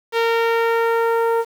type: tone with low-pass filter sweep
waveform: sawtooth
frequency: 460.1 Hz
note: A#4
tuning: 23 cents flat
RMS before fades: -18 dBFS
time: 0.12-1.45 s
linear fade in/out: 50 ms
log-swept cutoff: 3500 to 1000 Hz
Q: 1.1
effects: 7-bit